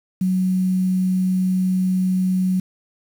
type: tone with quantisation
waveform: sine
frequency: 185.5 Hz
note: F#3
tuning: 5 cents sharp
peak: -16 dBFS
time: 0.21-2.6 s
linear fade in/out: 5 ms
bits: 7
effects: none